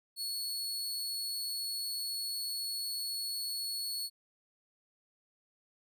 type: tone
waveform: sawtooth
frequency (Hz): 4386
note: C#8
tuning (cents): -19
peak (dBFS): -32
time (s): 0.16-4.1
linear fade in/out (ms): 50
effects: none